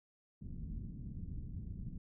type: low-pass noise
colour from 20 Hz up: pink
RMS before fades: -44 dBFS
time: 0.41-1.98 s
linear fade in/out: 2 ms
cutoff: 220 Hz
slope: 24 dB/octave
effects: none